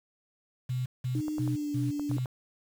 sine tone bursts, 126.4 Hz, B2, 41 cents sharp, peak -28 dBFS, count 5, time 0.69-2.26 s, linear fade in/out 10 ms, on 170 ms, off 180 ms
sine tone with pitch glide, 304.9 to 291.5 Hz, D#4 to D4, -35 to -13 cents, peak -30 dBFS, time 1.15-2.17 s, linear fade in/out 2 ms, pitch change -78 cents, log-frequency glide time 1.43-1.72 s
clicks, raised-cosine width 1 ms, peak -27 dBFS, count 7, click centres 1.282 / 1.383 / 1.477 / 1.996 / 2.114 / 2.183 / 2.258 s
effects 8-bit

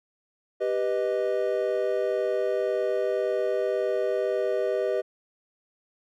triangle chord, G augmented, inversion none, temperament equal, 392 / 493.9 / 622.3 Hz, G4 / B4 / D#5, 0 / 0 / 0 cents, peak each -26 dBFS, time 0.6-5.02 s, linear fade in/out 20 ms, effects none

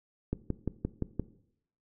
click train, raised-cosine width 3 ms, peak -17 dBFS, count 6, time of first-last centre 0.33-1.197 s, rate 5.77 Hz, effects noise-tail reverb RT60 0.7 s tail -17 dB re dry

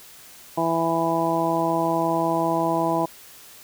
harmonic tone, 165.4 Hz, E3, 6 cents sharp, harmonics 1 / 2 / 3 / 4 / 5 / 6, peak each -30 / -25 / -31 / -25 / -27 / -26 dBFS, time 0.57-3.06 s, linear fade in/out 10 ms, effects white hiss -46 dBFS RMS until 3.63 s

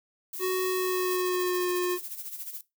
violet noise, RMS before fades -37 dBFS, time 0.33-1.17 s, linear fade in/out 5 ms
square tone with pitch glide, 371.3 to 358.4 Hz, F#4 to F4, +6 to +45 cents, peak -26 dBFS, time 0.39-1.99 s, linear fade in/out 50 ms, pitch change -61 cents, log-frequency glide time 0.68-1.71 s
violet noise with tremolo, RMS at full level -36 dBFS, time 1.11-2.61 s, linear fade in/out 2 ms, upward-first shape sine, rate 14 Hz, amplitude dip 65%
effects noise-tail reverb RT60 0.2 s tail -18 dB re dry

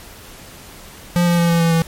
square tone with pitch steps, 174.61 / 172.6 / 170.62 / 168.66 / 166.72 / 164.81 Hz, F3 / F3 / F3 / E3 / E3 / E3, 0 / -20 / -40 / +40 / +20 / 0 cents, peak -13 dBFS, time 1.16-1.82 s, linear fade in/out 0 ms, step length 110 ms, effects pink hiss -39 dBFS RMS until 1.87 s + MP3 64 kbps

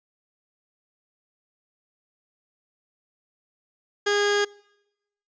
sawtooth tone pair together, 409.4 / 818.8 Hz, G#4 / G#5, -25 / -25 cents, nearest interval octave, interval 1200 cents, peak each -17 / -19 dBFS, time 4.06-4.45 s, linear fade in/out 10 ms, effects noise-tail reverb RT60 0.9 s tail -25 dB re dry + resampled to 16000 Hz

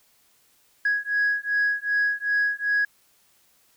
sine beating tone pair, 1661.2 / 1663.8 Hz, G#6 / G#6, 0 / +3 cents, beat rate 2.6 Hz, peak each -23 / -23 dBFS, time 0.85-2.85 s, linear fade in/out 5 ms, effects tanh soft clip ceiling -16 dBFS + white hiss -62 dBFS RMS until 3.76 s

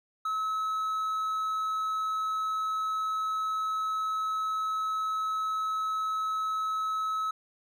triangle tone, 1291 Hz, E6, 37 cents flat, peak -26 dBFS, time 0.25-7.31 s, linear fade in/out 5 ms, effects none

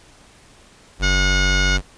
square tone, 47.26 Hz, F#1, 37 cents sharp, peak -18 dBFS, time 0.99-1.82 s, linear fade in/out 50 ms
harmonic tone, 724 Hz, F#5, 38 cents flat, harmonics 2 / 3 / 4 / 5 / 6 / 7 / 8 / 9, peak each -21 / -25 / -27 / -29 / -31 / -32 / -33 / -34 dBFS, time 1.02-1.78 s, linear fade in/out 20 ms
effects pink hiss -49 dBFS RMS until 1.97 s + resampled to 22050 Hz

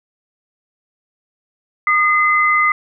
sine tone pair together, 1223 / 2049 Hz, D#6 / C7, -30 / -37 cents, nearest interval major sixth, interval 893 cents, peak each -14 dBFS, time 1.87-2.72 s, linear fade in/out 2 ms, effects none

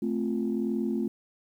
sine chord, F major, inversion first, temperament equal, 220 / 261.6 / 349.2 Hz, A3 / C4 / F4, 0 / 0 / 0 cents, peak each -28 / -31 / -31 dBFS, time 0.02-1.08 s, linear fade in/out 5 ms, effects tanh soft clip ceiling -18 dBFS + 10-bit

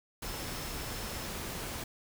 sine tone in noise, 5274 Hz, E8, in tune, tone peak -50 dBFS, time 0.25-1.26 s, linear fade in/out 5 ms, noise pink, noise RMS -39 dBFS, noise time 0.22-1.84 s, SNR -14 dB, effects none

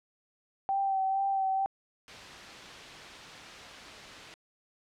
sine tone with vibrato, 776 Hz, G5, 18 cents flat, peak -26 dBFS, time 0.69-1.66 s, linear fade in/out 0 ms, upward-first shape sine, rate 2.2 Hz, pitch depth 24 cents each way
white noise, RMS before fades -44 dBFS, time 2.08-4.34 s, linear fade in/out 0 ms
effects low-pass 4000 Hz 12 dB/octave

